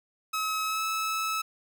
sawtooth tone with pitch glide, 1283 to 1301.7 Hz, E6 to E6, -47 to -22 cents, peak -24 dBFS, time 0.33-1.42 s, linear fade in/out 10 ms, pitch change +25 cents, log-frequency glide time 0.64-0.82 s, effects none

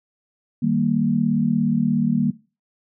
sine chord, Eb major, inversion none, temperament equal, 155.56 / 196 / 233.1 Hz, Eb3 / G3 / Bb3, 0 / 0 / 0 cents, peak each -23 / -23 / -19 dBFS, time 0.62-2.31 s, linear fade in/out 10 ms, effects noise-tail reverb RT60 0.3 s tail -17 dB re dry

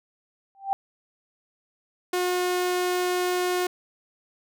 sine tone with exponential growth, 784 Hz, G5, in tune, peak -18 dBFS, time 0.55-0.73 s, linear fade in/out 0 ms, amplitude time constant 38 ms
sawtooth tone, 360.6 Hz, F#4, 45 cents flat, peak -19 dBFS, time 2.13-3.67 s, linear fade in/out 5 ms
effects none

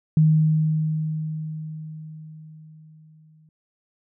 sine tone with exponential decay, 156.2 Hz, D#3, 7 cents sharp, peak -12 dBFS, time 0.17-3.49 s, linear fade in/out 2 ms, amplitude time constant 720 ms, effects none

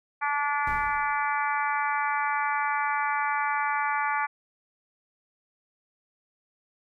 harmonic tone, 289.5 Hz, D4, 25 cents flat, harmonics 3 / 4 / 5 / 6 / 7 / 8, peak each -28 / -30 / -32 / -34 / -35 / -36 dBFS, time 0.21-4.27 s, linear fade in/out 20 ms
brown noise with exponential decay, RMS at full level -33 dBFS, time 0.67-1.41 s, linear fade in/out 2 ms, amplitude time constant 160 ms
effects none

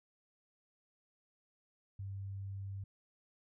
sine tone, 98 Hz, G2, in tune, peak -40 dBFS, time 1.99-2.84 s, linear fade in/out 5 ms, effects none

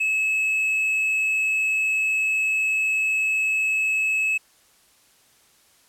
triangle tone, 2588 Hz, E7, 32 cents flat, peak -18 dBFS, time 0-4.38 s, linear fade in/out 10 ms, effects white hiss -58 dBFS RMS until 5.88 s + low-pass 12000 Hz 12 dB/octave

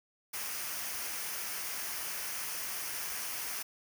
white noise with comb filter, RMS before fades -38 dBFS, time 0.33-3.63 s, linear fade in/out 10 ms, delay 0.26 ms, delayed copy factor -0.5, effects none

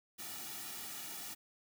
white noise with comb filter, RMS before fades -45 dBFS, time 0.18-1.35 s, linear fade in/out 20 ms, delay 1.9 ms, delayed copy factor -0.75, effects none

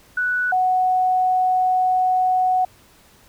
sine tone pair in turn, 1480 / 740 Hz, F#6 / F#5, 0 / 0 cents, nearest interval octave, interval 1200 cents, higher first, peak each -18 / -15 dBFS, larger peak second, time 0.17-0.52 / 0.52-2.65 s, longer second, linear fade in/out 5 ms, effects pink hiss -52 dBFS RMS until 3.28 s

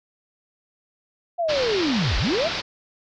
sine linear two-way sweep, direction down then up, 711 to 36.28 to 711 Hz, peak -20 dBFS, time 1.38-2.49 s, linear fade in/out 20 ms, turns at 2.18 s
white low-pass noise, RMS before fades -28 dBFS, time 1.48-2.62 s, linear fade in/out 20 ms, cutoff 5100 Hz, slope 48 dB/octave
effects none

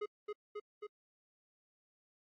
square tone with echo, 418.5 Hz, G#4, 13 cents sharp, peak -37 dBFS, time 0.01-0.06 s, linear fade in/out 10 ms, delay 270 ms, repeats 3, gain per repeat -2 dB, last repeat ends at 0.87 s, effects low-pass 2000 Hz 12 dB/octave + AAC 32 kbps

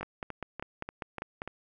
two click trains, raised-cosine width 0.5 ms, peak -22 / -20 dBFS, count 6 / 8, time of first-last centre 0.01-1.476 / 0.03-1.419 s, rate 3.41 / 5.04 Hz, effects none

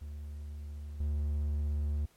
triangle tone with level steps, 73.6 Hz, D2, 4 cents sharp, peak -37 / -27 dBFS, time 0.01-2.06 s, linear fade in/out 10 ms, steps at 1 s, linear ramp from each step 5 ms, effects pink hiss -66 dBFS RMS until 2.16 s + MP3 64 kbps

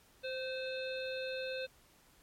harmonic tone with a mistuned harmonic, 521 Hz, C5, 7 cents flat, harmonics 1 / 3 / 5 / 7 / 8, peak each -38 / -46 / -45 / -48 / -49 dBFS, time 0.23-1.67 s, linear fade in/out 20 ms, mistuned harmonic 3, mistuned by -22 cents, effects pink hiss -65 dBFS RMS until 2.22 s + MP3 64 kbps

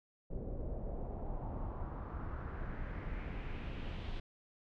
brown noise with low-pass filter sweep, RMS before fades -41 dBFS, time 0.3-4.2 s, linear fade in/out 5 ms, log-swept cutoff 470 to 3600 Hz, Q 2.4, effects none

